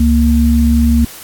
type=tone pair together; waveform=sine; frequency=69.3 / 233.1 Hz; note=C#2 / A#3; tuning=0 / 0 cents; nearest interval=octave + major sixth; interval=2100 cents; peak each=-10 dBFS; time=0-1.05 s; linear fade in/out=5 ms; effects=white hiss -33 dBFS RMS until 1.23 s + AAC 64 kbps